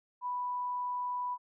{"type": "tone", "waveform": "sine", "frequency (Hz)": 987.8, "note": "B5", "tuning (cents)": 0, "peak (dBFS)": -32, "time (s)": [0.21, 1.38], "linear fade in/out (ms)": 50, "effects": []}